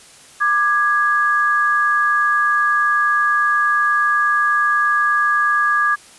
sine tone pair together, 1189.5 / 1661.2 Hz, D6 / G#6, +22 / 0 cents, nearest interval tritone, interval 578 cents, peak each -16 dBFS, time 0.4-5.96 s, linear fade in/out 20 ms, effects white hiss -44 dBFS RMS until 6.18 s + resampled to 24000 Hz

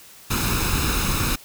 pink noise with comb filter, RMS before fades -22 dBFS, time 0.3-1.36 s, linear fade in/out 10 ms, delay 0.77 ms, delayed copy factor +0.65, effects white hiss -46 dBFS RMS until 1.44 s

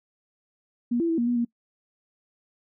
sine tone with pitch steps, 239.5 / 335.6 / 328.1 / 237.2 / 242.5 / 236.4 Hz, A#3 / E4 / E4 / A#3 / B3 / A#3, +47 / +31 / -8 / +30 / -31 / +24 cents, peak -21 dBFS, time 0.91-1.45 s, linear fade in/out 10 ms, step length 90 ms, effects noise-tail reverb RT60 0.1 s tail -23 dB re dry

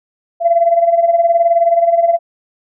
sine tone with tremolo, 679 Hz, F5, 49 cents flat, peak -5 dBFS, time 0.4-2.19 s, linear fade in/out 50 ms, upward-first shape sine, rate 19 Hz, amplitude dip 70%, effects tanh soft clip ceiling -1 dBFS

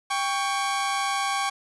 sawtooth tone pair together, 792 / 1117.3 Hz, G5 / C#6, +18 / +13 cents, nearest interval tritone, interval 595 cents, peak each -23 / -23 dBFS, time 0.1-1.5 s, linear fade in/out 10 ms, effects resampled to 24000 Hz + 8-bit

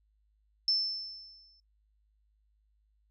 sine tone with exponential decay, 5300 Hz, E8, 9 cents sharp, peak -23 dBFS, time 0.68-1.6 s, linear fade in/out 1 ms, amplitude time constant 200 ms, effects noise-tail reverb RT60 0.1 s tail -20 dB re dry + added 52 Hz sine -68 dBFS peak until 3.1 s

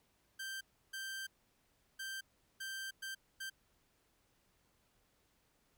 sawtooth tone bursts at uneven times, 1568 Hz, G6, in tune, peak -38 dBFS, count 6, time 0.39-0.61 / 0.93-1.27 / 1.99-2.21 / 2.6-2.91 / 3.02-3.15 / 3.4-3.5 s, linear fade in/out 10 ms, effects pink hiss -75 dBFS RMS until 5.77 s

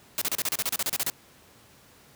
white noise bursts, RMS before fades -27 dBFS, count 14, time 0.18-1.099 s, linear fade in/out 0 ms, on 35 ms, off 33 ms, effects pink hiss -55 dBFS RMS until 2.15 s + high-pass 80 Hz 12 dB/octave

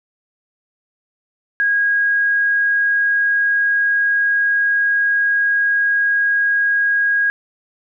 sine tone, 1640 Hz, G#6, 22 cents flat, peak -13 dBFS, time 1.6-7.3 s, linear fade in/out 0 ms, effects none

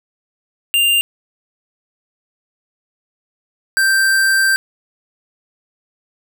square tone pair in turn, 2794 / 1568.1 Hz, F7 / G6, 0 / 0 cents, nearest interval minor seventh, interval 1000 cents, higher first, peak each -12 dBFS, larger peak neither, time 0.74-1.01 / 3.77-4.56 s, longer second, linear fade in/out 0 ms, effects none

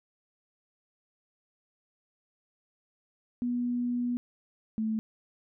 sine tone pair in turn, 243.5 / 219.5 Hz, B3 / A3, -24 / -4 cents, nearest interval major second, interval 180 cents, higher first, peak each -27 dBFS, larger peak neither, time 3.42-4.17 / 4.78-4.99 s, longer first, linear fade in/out 0 ms, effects none

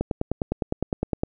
click train, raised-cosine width 2 ms, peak -10 dBFS, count 13, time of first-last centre 0.01-1.234 s, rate 9.8 Hz, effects none

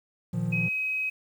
triangle chord, Bb suspended fourth, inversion none, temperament equal, 116.54 / 155.56 / 174.61 Hz, Bb2 / Eb3 / F3, 0 / 0 / 0 cents, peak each -29 / -30 / -27 dBFS, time 0.33-0.69 s, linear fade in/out 10 ms
sine tone, 2536 Hz, D#7, 32 cents sharp, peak -26 dBFS, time 0.52-1.1 s, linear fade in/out 10 ms
effects 9-bit

